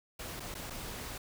pink noise with dropouts, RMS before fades -42 dBFS, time 0.19-1.18 s, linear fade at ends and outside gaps 5 ms, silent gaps 0.398-0.402 / 0.543-0.55 / 0.7-0.704 s, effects none

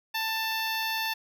10% pulse tone with notch filter, 887 Hz, A5, 14 cents sharp, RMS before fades -30 dBFS, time 0.14-1.14 s, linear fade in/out 10 ms, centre 7400 Hz, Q 1.5, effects none

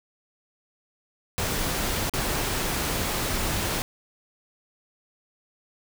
pink noise with dropouts, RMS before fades -27 dBFS, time 1.38-3.82 s, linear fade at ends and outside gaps 0 ms, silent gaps 2.096-2.137 s, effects none

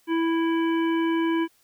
harmonic tone with a mistuned harmonic, 329.6 Hz, E4, in tune, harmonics 1 / 3 / 5 / 7 / 9, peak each -21 / -31 / -35 / -38 / -40 dBFS, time 0.07-1.48 s, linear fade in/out 50 ms, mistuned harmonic 9, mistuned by +16 cents, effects white hiss -63 dBFS RMS until 1.63 s

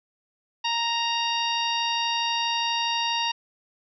harmonic tone, 932.3 Hz, A#5, in tune, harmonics 1 / 2 / 3 / 4 / 5 / 6, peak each -27 / -35 / -28 / -31 / -34 / -36 dBFS, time 0.64-3.32 s, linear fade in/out 10 ms, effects none

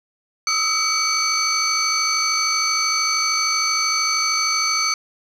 sine tone cluster, 1254 / 1307 / 2272 / 4476 / 6130 Hz, D#6 / E6 / C#7 / C#8 / G8, +13 / -15 / +42 / +16 / -40 cents, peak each -26 / -25 / -23 / -21 / -22 dBFS, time 0.47-4.94 s, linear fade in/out 2 ms, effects tanh soft clip ceiling -11 dBFS

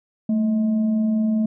sine tone with frequency modulation, 220 Hz, A3, in tune, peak -17 dBFS, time 0.29-1.46 s, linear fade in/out 5 ms, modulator 415 Hz, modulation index 0.27, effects none

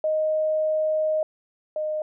sine tone pair in turn, 622.3 / 615.2 Hz, D#5 / D#5, 0 / -20 cents, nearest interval unison, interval 20 cents, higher first, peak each -20 / -24 dBFS, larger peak first, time 0.04-1.23 / 1.76-2.02 s, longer first, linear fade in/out 2 ms, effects none

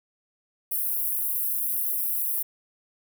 pink high-pass noise, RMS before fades -27 dBFS, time 0.71-2.43 s, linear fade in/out 10 ms, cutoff 11000 Hz, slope 48 dB/octave, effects none

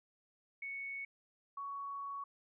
sine tone pair in turn, 2217 / 1118.5 Hz, C#7 / C#6, 0 / +15 cents, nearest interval octave, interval 1185 cents, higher first, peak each -40 / -40 dBFS, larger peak neither, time 0.62-1.05 / 1.57-2.24 s, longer second, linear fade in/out 5 ms, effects none

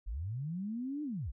sine linear two-way sweep, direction up then down, 40.89 to 306 to 40.89 Hz, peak -35 dBFS, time 0.06-1.32 s, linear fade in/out 20 ms, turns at 1.03 s, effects none

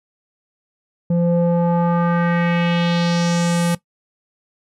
square tone with low-pass filter sweep, 171.8 Hz, F3, 28 cents flat, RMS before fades -17 dBFS, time 1.1-3.75 s, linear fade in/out 5 ms, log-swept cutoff 380 to 11000 Hz, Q 2.2, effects noise-tail reverb RT60 0.1 s tail -17 dB re dry

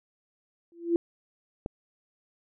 sine tone with exponential growth, 340 Hz, F4, 46 cents flat, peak -17 dBFS, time 0.72-0.96 s, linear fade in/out 1 ms, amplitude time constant 52 ms
click, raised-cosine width 2 ms, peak -19 dBFS, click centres 1.661 s
effects none

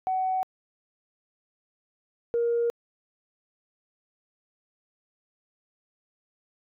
sine tone pair in turn, 751 / 470.2 Hz, F#5 / A#4, +26 / +15 cents, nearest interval minor sixth, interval 811 cents, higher first, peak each -23 / -21 dBFS, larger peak second, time 0.07-0.43 / 2.34-2.7 s, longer neither, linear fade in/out 0 ms, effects tanh soft clip ceiling -18 dBFS

